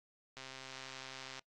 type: click train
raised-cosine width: 0.2 ms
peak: -30 dBFS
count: 136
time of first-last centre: 0.37-1.393 s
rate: 132 Hz
effects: noise-tail reverb RT60 0.1 s tail -24 dB re dry + AAC 32 kbps